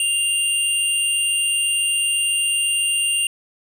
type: tone pair together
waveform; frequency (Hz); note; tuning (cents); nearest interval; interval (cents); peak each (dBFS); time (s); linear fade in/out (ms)
sine; 2794 / 8858; F7 / C#9; 0 / -2; octave + minor sixth; 1998; -17 / -19; 0-3.27; 2
effects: tanh soft clip ceiling -14 dBFS